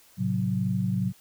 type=chord; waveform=sine; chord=F# diminished; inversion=first; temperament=just; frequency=111 / 133.2 / 185 Hz; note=A2 / C3 / F#3; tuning=+16 / +31 / 0 cents; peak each=-29 / -30 / -26 dBFS; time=0.17-1.13 s; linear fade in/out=50 ms; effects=white hiss -57 dBFS RMS until 1.2 s

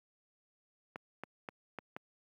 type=clicks; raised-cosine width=0.5 ms; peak=-26 dBFS; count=5; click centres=0.959 / 1.236 / 1.488 / 1.787 / 1.965 s; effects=high-pass 150 Hz 12 dB/octave + 11-bit

